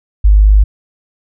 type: tone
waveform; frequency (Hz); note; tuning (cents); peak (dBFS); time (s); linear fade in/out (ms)
sine; 51.1; G#1; -27; -3; 0.24-0.64; 10
effects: none